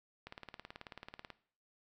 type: click train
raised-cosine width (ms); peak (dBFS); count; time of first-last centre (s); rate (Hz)
0.3; -30; 20; 0.27-1.303; 18.4
effects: noise-tail reverb RT60 0.5 s tail -17 dB re dry